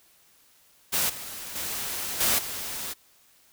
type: noise with level steps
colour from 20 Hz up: white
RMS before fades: -25 / -38 / -32 / -23 / -34 dBFS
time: 0.92-2.94 s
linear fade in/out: 20 ms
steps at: 1.09 / 1.55 / 2.2 / 2.38 s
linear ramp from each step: 10 ms
effects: white hiss -60 dBFS RMS until 3.52 s